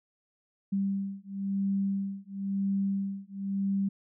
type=beating tone pair; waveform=sine; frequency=196 / 196.98 Hz; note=G3 / G3; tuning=0 / +9 cents; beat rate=0.98 Hz; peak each=-31 dBFS; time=0.72-3.89 s; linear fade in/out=10 ms; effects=none